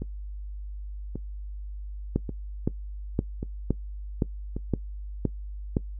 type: two click trains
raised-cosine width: 3 ms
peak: -19 / -10 dBFS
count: 5 / 8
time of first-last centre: 0.02-4.565 / 2.16-5.768 s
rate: 0.88 / 1.94 Hz
effects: noise-tail reverb RT60 0.1 s tail -20 dB re dry + added 50 Hz sine -34 dBFS peak until 5.99 s